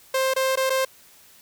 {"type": "tone with dropouts", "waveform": "sawtooth", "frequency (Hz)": 527, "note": "C5", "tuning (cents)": 12, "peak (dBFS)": -16, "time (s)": [0.14, 0.85], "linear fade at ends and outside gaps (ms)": 5, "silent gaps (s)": [[0.338, 0.362], [0.557, 0.572], [0.697, 0.702]], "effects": ["white hiss -52 dBFS RMS until 1.41 s"]}